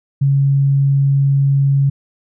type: tone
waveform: sine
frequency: 138.59 Hz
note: C#3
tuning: in tune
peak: -10 dBFS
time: 0.21-1.9 s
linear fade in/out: 10 ms
effects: none